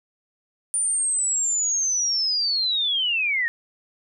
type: linear sweep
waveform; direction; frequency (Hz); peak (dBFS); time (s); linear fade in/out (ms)
sine; down; 9300 to 1813; -20; 0.74-3.48; 0
effects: none